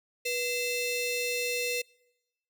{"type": "ring-modulated tone", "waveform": "sawtooth", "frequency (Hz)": 1568, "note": "G6", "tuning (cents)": 0, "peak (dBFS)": -22, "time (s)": [0.25, 1.82], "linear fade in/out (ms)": 10, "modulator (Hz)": 1080, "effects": ["noise-tail reverb RT60 1.0 s tail -26 dB re dry"]}